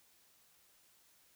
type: silence
effects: white hiss -68 dBFS RMS until 1.35 s